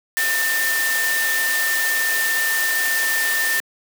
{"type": "tone in noise", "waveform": "sine", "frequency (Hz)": 1800, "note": "A6", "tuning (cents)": 39, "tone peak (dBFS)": -19, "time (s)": [0.17, 3.6], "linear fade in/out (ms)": 0, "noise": "white", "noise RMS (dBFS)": -24, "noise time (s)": [0.17, 3.6], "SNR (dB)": 2, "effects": ["high-pass 400 Hz 12 dB/octave"]}